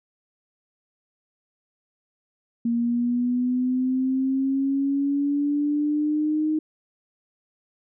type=linear sweep; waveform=sine; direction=up; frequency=233.1 to 311.1 Hz; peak=-20 dBFS; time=2.65-6.59 s; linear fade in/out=5 ms; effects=none